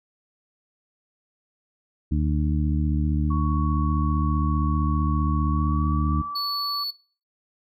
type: harmonic tone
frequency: 75.3 Hz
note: D2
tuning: 44 cents sharp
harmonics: 1 / 2 / 3 / 4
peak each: -22 / -26 / -28 / -30 dBFS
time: 2.11-6.22 s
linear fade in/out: 10 ms
type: tone with pitch glide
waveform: sine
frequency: 1115 to 1157 Hz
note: C#6 to D6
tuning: +10 to -26 cents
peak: -29 dBFS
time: 3.3-6.84 s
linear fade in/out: 10 ms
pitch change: +64 cents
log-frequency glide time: 5.49-6.13 s
type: tone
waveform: triangle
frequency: 4434 Hz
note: C#8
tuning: in tune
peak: -24 dBFS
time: 6.35-6.91 s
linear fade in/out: 10 ms
effects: noise-tail reverb RT60 0.4 s tail -20 dB re dry